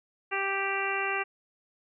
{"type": "harmonic tone", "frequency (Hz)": 392, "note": "G4", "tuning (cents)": 0, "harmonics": [1, 2, 3, 4, 5, 6, 7], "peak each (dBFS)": [-35, -35, -35, -35, -35, -35, -35], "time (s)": [0.31, 1.24], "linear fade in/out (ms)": 20, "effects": []}